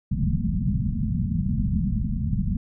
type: low-pass noise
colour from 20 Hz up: white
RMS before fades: -24 dBFS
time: 0.11-2.57 s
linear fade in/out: 5 ms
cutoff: 230 Hz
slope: 96 dB/octave
effects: none